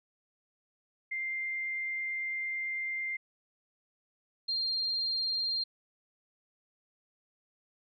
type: tone pair in turn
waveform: sine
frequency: 2097 / 4194 Hz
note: C7 / C8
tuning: +3 / +3 cents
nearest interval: octave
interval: 1200 cents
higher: second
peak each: -32 / -29 dBFS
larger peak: second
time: 1.11-3.17 / 4.48-5.64 s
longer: first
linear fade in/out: 10 ms
effects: none